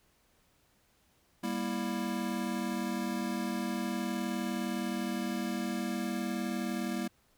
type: chord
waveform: square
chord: E diminished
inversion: first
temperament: just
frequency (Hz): 197.78 / 237.3 / 329.6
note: G3 / Bb3 / E4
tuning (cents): +16 / +31 / 0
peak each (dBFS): -37 / -36 / -39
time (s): 1.43-7.08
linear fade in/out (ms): 10
effects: pink hiss -69 dBFS RMS until 7.37 s